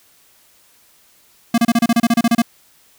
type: tone bursts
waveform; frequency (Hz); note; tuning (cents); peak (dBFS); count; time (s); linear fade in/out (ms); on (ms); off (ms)
square; 233.1; A#3; 0; -11; 13; 1.54-2.42; 5; 40; 30
effects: white hiss -53 dBFS RMS until 2.98 s